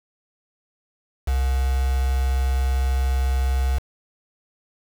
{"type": "tone with quantisation", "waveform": "sine", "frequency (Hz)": 65.41, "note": "C2", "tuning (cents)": 0, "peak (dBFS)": -18, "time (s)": [1.27, 3.79], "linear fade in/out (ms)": 10, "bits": 5, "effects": []}